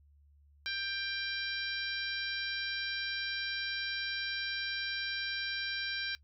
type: harmonic tone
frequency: 790 Hz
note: G5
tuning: 13 cents sharp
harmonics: 2 / 3 / 4 / 5 / 6 / 7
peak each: -38 / -41 / -43 / -40 / -44 / -45 dBFS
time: 0.66-6.15 s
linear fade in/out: 0 ms
effects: noise-tail reverb RT60 0.1 s tail -21 dB re dry + added 72 Hz sine -60 dBFS peak until 6.23 s